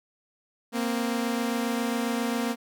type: tone pair together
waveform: sawtooth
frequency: 233.1 / 260.5 Hz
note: A#3 / C4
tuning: 0 / -7 cents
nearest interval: major second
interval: 193 cents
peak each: -23 / -27 dBFS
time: 0.72-2.56 s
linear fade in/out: 50 ms
effects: none